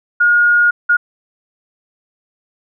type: tone bursts at uneven times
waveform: sine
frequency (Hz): 1432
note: F6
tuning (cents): +43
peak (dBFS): -8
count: 2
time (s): 0.2-0.71 / 0.89-0.97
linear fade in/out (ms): 10
effects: none